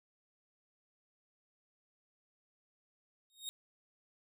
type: tone with exponential growth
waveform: sawtooth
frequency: 3729 Hz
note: A#7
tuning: in tune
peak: -33 dBFS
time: 3.3-3.49 s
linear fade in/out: 0 ms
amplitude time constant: 41 ms
effects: none